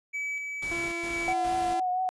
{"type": "tone with tremolo", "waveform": "triangle", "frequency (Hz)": 2289, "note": "D7", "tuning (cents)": -45, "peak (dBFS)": -28, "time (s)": [0.13, 1.34], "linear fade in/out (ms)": 20, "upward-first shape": "square", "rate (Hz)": 2, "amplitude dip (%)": 30}
{"type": "noise bursts", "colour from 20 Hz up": "pink", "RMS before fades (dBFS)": -42, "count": 3, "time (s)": [0.62, 1.74], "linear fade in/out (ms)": 5, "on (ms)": 300, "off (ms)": 110}
{"type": "tone", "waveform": "sawtooth", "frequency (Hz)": 340.2, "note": "F4", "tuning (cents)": -45, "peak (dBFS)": -30, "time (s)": [0.71, 1.8], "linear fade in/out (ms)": 5}
{"type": "tone with vibrato", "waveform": "sine", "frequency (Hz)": 737, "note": "F#5", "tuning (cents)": -7, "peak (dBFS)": -25, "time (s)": [1.28, 2.09], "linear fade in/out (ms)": 0, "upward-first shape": "triangle", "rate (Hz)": 4.4, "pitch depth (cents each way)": 34}
{"effects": ["resampled to 24000 Hz"]}